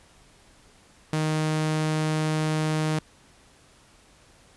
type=tone; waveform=sawtooth; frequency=155.56 Hz; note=D#3; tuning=in tune; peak=-19 dBFS; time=1.13-2.99 s; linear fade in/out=2 ms; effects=pink hiss -56 dBFS RMS until 4.56 s + resampled to 24000 Hz